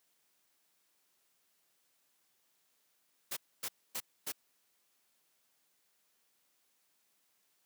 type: noise bursts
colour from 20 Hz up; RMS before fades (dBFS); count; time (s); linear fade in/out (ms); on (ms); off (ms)
white; -38; 4; 3.31-4.322; 10; 58; 260
effects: white hiss -75 dBFS RMS until 7.65 s + high-pass 150 Hz 12 dB/octave